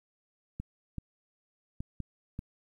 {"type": "clicks", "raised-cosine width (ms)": 5, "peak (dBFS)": -24, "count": 5, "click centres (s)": [0.6, 0.983, 1.805, 2.003, 2.391], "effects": ["11-bit"]}